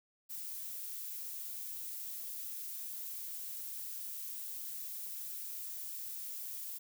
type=noise; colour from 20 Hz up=violet; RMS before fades=-43 dBFS; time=0.29-6.79 s; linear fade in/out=20 ms; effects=none